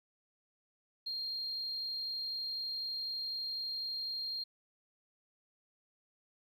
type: tone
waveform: sine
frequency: 4212 Hz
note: C8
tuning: 11 cents sharp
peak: -35 dBFS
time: 1.06-4.44 s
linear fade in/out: 10 ms
effects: tanh soft clip ceiling -31 dBFS + 12-bit